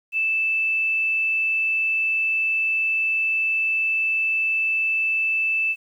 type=tone; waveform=sine; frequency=2637 Hz; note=E7; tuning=in tune; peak=-19 dBFS; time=0.12-5.76 s; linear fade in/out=50 ms; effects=9-bit